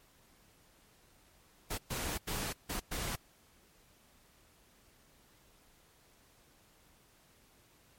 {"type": "noise bursts at uneven times", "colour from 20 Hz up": "pink", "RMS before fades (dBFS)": -37, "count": 5, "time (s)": [[1.7, 1.78], [1.9, 2.18], [2.27, 2.53], [2.69, 2.8], [2.91, 3.16]], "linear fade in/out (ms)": 10, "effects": ["pink hiss -65 dBFS RMS until 7.98 s", "MP3 64 kbps"]}